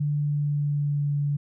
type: tone with pitch glide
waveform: sine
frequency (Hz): 146.83 to 144.22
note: D3 to D3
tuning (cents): 0 to -31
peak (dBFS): -22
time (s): 0-1.37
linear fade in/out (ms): 10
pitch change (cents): -31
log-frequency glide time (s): 0.17-1.17
effects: none